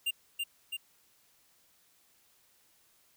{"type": "tone with echo", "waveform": "square", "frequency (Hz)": 2794, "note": "F7", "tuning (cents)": 0, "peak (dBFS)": -29, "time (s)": [0.06, 0.11], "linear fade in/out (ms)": 10, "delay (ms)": 330, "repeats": 2, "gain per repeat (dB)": -3, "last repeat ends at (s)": 0.77, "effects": ["white hiss -67 dBFS RMS until 3.16 s"]}